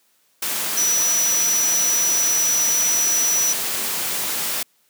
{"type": "tone in noise", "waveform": "sine", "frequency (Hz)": 5900, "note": "F#8", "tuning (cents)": -6, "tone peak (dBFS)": -17, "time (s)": [0.77, 3.53], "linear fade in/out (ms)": 5, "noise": "white", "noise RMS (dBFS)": -24, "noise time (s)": [0.42, 4.63], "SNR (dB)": 4, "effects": ["white hiss -62 dBFS RMS until 4.89 s", "high-pass 150 Hz 12 dB/octave"]}